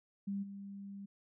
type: tone with level steps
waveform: sine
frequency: 198.7 Hz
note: G3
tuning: 24 cents sharp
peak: -35 / -44 dBFS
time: 0.27-1.06 s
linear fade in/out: 10 ms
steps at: 0.42 s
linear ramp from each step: 20 ms
effects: none